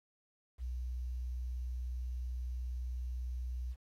sine tone with quantisation, 61.74 Hz, B1, in tune, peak -36 dBFS, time 0.58-3.76 s, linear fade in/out 50 ms, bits 11, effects AAC 48 kbps

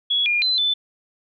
sine tone with pitch steps, 3362 / 2417 / 4053 / 3512 Hz, G#7 / D7 / B7 / A7, +20 / +49 / +44 / -4 cents, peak -17 dBFS, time 0.1-0.74 s, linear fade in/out 10 ms, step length 160 ms, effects none

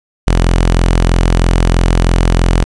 sawtooth tone, 43.09 Hz, F1, 22 cents flat, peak -4 dBFS, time 0.27-2.64 s, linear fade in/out 0 ms, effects resampled to 22050 Hz + 7-bit

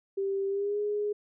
sine tone with pitch glide, 392 to 415.3 Hz, G4 to G#4, 0 to 0 cents, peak -27 dBFS, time 0.17-1.13 s, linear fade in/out 10 ms, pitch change +100 cents, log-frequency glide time 0.48-0.79 s, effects none

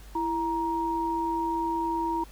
sine tone pair together, 332.3 / 940 Hz, E4 / A#5, +14 / +14 cents, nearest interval octave + tritone, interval 1800 cents, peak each -30 / -27 dBFS, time 0.15-2.24 s, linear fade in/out 5 ms, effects added 50 Hz sine -45 dBFS peak until 2.31 s + pink hiss -53 dBFS RMS until 2.31 s

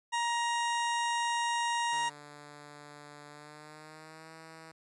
harmonic tone, 942 Hz, A#5, 18 cents sharp, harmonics 1 / 2 / 3 / 4 / 6 / 7 / 8 / 9 / 10, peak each -30 / -36 / -40 / -42 / -46 / -47 / -48 / -49 / -50 dBFS, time 0.12-2.1 s, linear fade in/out 20 ms
5% pulse tone with pitch glide, 146.83 to 161.05 Hz, D3 to E3, 0 to -40 cents, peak -37 dBFS, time 1.92-4.72 s, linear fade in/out 10 ms, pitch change +160 cents, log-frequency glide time 3.28-4.33 s
effects resampled to 24000 Hz

